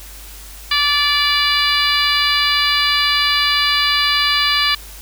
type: harmonic tone with a mistuned harmonic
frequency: 581 Hz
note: D5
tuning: 19 cents flat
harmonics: 2 / 3 / 4 / 5 / 6 / 7 / 8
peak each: -21 / -21 / -21 / -21 / -21 / -21 / -21 dBFS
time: 0.71-4.75 s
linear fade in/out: 5 ms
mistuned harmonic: 8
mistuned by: +42 cents
effects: added 50 Hz sine -36 dBFS peak until 5.01 s + white hiss -38 dBFS RMS until 5.01 s